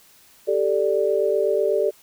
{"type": "chord", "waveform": "sine", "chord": "G suspended second", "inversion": "none", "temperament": "equal", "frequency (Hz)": [392, 440, 587.3], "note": ["G4", "A4", "D5"], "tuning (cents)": [0, 0, 0], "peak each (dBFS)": -22, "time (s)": [0.47, 1.91], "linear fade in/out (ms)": 20, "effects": ["white hiss -53 dBFS RMS until 2.02 s"]}